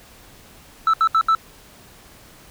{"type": "tone bursts", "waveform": "sine", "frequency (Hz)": 1318.5, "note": "E6", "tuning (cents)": 0, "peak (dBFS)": -10, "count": 4, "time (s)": [0.87, 1.35], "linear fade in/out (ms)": 2, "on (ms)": 66, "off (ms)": 72, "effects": ["tanh soft clip ceiling -12 dBFS", "pink hiss -47 dBFS RMS until 2.5 s"]}